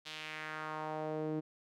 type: tone with band-pass filter sweep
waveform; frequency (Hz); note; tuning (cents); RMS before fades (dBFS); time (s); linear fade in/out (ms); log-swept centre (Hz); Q
sawtooth; 155.2; D#3; -4; -40; 0.05-1.41; 20; 3700 to 330; 2
effects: none